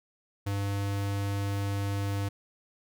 square tone, 99.9 Hz, G2, 33 cents sharp, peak -29 dBFS, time 0.46-2.29 s, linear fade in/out 10 ms, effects none

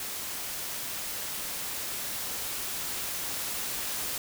white noise with level ramp, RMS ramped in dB -36 to -33 dBFS, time 0-4.18 s, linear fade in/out 2 ms, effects none

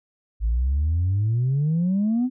sine exponential sweep, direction up, 52.3 to 260.8 Hz, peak -17 dBFS, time 0.4-2.3 s, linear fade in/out 50 ms, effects tanh soft clip ceiling -16 dBFS

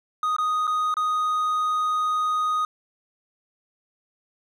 triangle tone with dropouts, 1244.5 Hz, D#6, in tune, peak -19 dBFS, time 0.23-2.65 s, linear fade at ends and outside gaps 2 ms, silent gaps 0.365-0.384 / 0.67-0.676 / 0.941-0.968 s, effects none

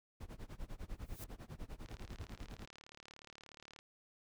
brown noise with tremolo, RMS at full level -44 dBFS, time 0.2-2.66 s, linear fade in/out 10 ms, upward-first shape sine, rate 10 Hz, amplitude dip 95%
blue noise with exponential growth, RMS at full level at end -48 dBFS, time 0.96-1.24 s, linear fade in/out 1 ms, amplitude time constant 60 ms
click train, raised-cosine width 0.2 ms, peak -37 dBFS, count 72, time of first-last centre 1.86-3.789 s, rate 36.8 Hz
effects none

